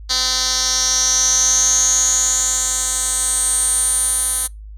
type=tone with band-pass filter sweep; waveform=10% pulse; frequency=256.1 Hz; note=C4; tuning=37 cents flat; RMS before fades=-17 dBFS; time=0.09-4.48 s; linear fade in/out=20 ms; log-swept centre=4900 to 10000 Hz; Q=9.3; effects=noise-tail reverb RT60 0.2 s tail -26 dB re dry + added 52 Hz sine -32 dBFS peak until 4.77 s